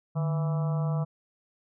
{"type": "harmonic tone with a mistuned harmonic", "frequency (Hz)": 164.81, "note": "E3", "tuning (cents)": 0, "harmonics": [1, 3, 4, 5, 6, 7, 8], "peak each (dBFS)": [-25, -41, -39, -45, -45, -44, -48], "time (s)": [0.15, 1.05], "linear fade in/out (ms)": 20, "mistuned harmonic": 1, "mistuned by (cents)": -140, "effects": []}